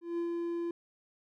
triangle tone with ADSR envelope, 341.1 Hz, F4, 41 cents flat, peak -28 dBFS, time 0.01-0.71 s, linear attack 170 ms, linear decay 98 ms, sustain -2 dB, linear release 3 ms, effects none

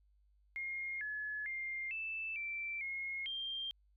sine tone with pitch steps, 2136 / 1706 / 2111 / 2640 / 2340 / 2157 / 3182 Hz, C7 / G#6 / C7 / E7 / D7 / C#7 / G7, +35 / +46 / +15 / +2 / -7 / -48 / +25 cents, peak -38 dBFS, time 0.56-3.71 s, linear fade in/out 0 ms, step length 450 ms, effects added 50 Hz sine -67 dBFS peak until 3.96 s

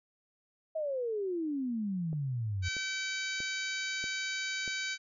sine exponential sweep, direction down, 650 to 86.8 Hz, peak -31 dBFS, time 0.75-2.69 s, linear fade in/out 10 ms
click train, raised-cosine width 2 ms, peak -32 dBFS, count 5, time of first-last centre 2.13-4.678 s, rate 1.57 Hz
harmonic tone, 767 Hz, G5, 38 cents flat, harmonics 2 / 3 / 4 / 5 / 6 / 7 / 8 / 9, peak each -38 / -38 / -45 / -42 / -42 / -52 / -45 / -46 dBFS, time 2.62-4.98 s, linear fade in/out 50 ms
effects none

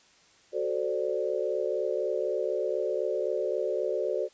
sine chord, D dominant seventh, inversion first, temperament equal with one note detuned, 372.4 / 440 / 523.3 / 587.3 Hz, F#4 / A4 / C5 / D5, +11 / 0 / 0 / 0 cents, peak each -32 dBFS, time 0.52-4.29 s, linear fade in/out 50 ms, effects white hiss -60 dBFS RMS until 4.33 s + resampled to 16000 Hz

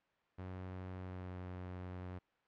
sawtooth tone with pitch glide, 92.5 to 91.02 Hz, F#2 to F#2, 0 to -28 cents, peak -40 dBFS, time 0.38-2.19 s, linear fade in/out 10 ms, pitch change -28 cents, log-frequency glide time 0.99-1.36 s, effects white hiss -75 dBFS RMS until 2.47 s + low-pass 2000 Hz 12 dB/octave

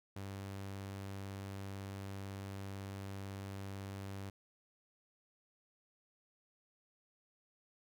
sawtooth tone, 98 Hz, G2, in tune, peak -39 dBFS, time 0.16-4.3 s, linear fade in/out 5 ms, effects none

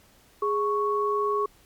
sine tone pair together, 414.4 / 1108.7 Hz, G#4 / C#6, -4 / 0 cents, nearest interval octave + perfect fourth, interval 1704 cents, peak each -25 dBFS, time 0.42-1.46 s, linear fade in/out 5 ms, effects pink hiss -58 dBFS RMS until 1.65 s + MP3 96 kbps

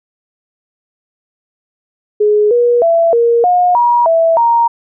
sine tone with pitch steps, 419.4 / 480.8 / 669 / 468.9 / 717 / 957 / 659 / 934 Hz, G#4 / B4 / E5 / A#4 / F5 / A#5 / E5 / A#5, +17 / -46 / +25 / +10 / +45 / +45 / -1 / +3 cents, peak -7 dBFS, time 2.2-4.68 s, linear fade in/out 10 ms, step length 310 ms, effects none

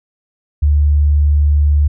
sine tone, 73.42 Hz, D2, in tune, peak -8 dBFS, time 0.62-1.88 s, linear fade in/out 10 ms, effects none

